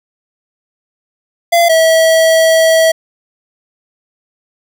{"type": "tone pair in turn", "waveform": "square", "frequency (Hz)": [683, 648.2], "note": ["F5", "E5"], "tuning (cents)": [-39, -29], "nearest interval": "minor second", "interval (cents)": 90, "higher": "first", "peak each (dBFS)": -7, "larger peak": "neither", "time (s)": [[1.52, 1.69], [1.69, 2.92]], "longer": "second", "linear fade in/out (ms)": 10, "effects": []}